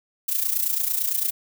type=noise with amplitude modulation; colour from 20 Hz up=violet; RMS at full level=-21 dBFS; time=0.28-1.31 s; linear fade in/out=10 ms; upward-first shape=sine; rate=28.9 Hz; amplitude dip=70%; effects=none